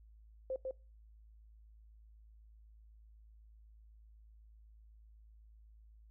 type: tone with echo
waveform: sine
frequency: 523.3 Hz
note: C5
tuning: in tune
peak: -35 dBFS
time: 0.5-0.56 s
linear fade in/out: 2 ms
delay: 150 ms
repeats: 1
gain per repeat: -2 dB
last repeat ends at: 0.71 s
effects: noise-tail reverb RT60 0.3 s tail -23 dB re dry + added 54 Hz sine -57 dBFS peak until 6.1 s